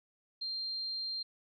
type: tone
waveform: sine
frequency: 4180 Hz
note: C8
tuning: 2 cents flat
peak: -35 dBFS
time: 0.41-1.23 s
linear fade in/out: 10 ms
effects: none